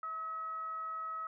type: tone with frequency modulation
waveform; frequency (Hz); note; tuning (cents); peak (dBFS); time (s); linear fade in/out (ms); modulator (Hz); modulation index
sine; 1284; E6; -46; -37; 0.03-1.27; 2; 633; 0.2
effects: none